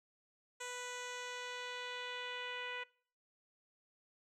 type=tone with low-pass filter sweep; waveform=10% pulse; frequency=493.9 Hz; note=B4; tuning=in tune; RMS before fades=-44 dBFS; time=0.6-2.84 s; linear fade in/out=10 ms; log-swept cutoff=7800 to 2600 Hz; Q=2.1; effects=noise-tail reverb RT60 0.5 s tail -23 dB re dry